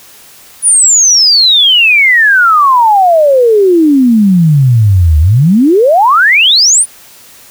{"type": "exponential two-way sweep", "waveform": "sine", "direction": "down then up", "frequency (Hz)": [9956, 73.42, 9956], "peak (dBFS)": -3, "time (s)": [0.62, 6.86], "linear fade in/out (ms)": 50, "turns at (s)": 5.19, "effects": ["white hiss -37 dBFS RMS until 7.5 s"]}